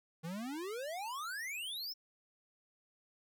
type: exponential sweep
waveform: square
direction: up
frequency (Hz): 155.56 to 5500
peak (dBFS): -40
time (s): 0.23-1.94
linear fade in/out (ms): 20
effects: none